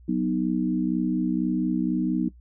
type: chord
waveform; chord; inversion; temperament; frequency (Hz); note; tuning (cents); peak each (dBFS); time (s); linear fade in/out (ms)
sine; B major; second; equal; 185 / 246.9 / 311.1; F#3 / B3 / D#4; 0 / 0 / 0; -26; 0.08-2.29; 10
effects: noise-tail reverb RT60 0.1 s tail -18 dB re dry + added 60 Hz sine -47 dBFS peak until 2.4 s